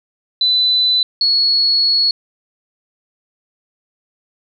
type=tone pair in turn; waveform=sine; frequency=4000 / 4361 Hz; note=B7 / C#8; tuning=+21 / -29 cents; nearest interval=minor second; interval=150 cents; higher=second; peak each=-11 dBFS; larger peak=neither; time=0.41-1.03 / 1.21-2.11 s; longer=second; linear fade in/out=2 ms; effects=none